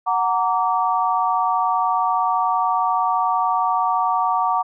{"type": "chord", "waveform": "sine", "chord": "Gb augmented", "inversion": "none", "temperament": "just", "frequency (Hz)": [740, 925, 1156.2], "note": ["Gb5", "Bb5", "D6"], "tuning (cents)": [0, -14, -27], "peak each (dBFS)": -21, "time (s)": [0.06, 4.63], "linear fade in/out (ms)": 20, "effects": []}